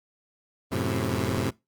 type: chord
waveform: 15% pulse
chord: F# diminished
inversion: none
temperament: equal with one note detuned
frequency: 91.17 / 110 / 130.81 Hz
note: F#2 / A2 / C3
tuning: -25 / 0 / 0 cents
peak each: -23 dBFS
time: 0.71-1.51 s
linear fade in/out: 20 ms
effects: noise-tail reverb RT60 0.2 s tail -20 dB re dry + Opus 32 kbps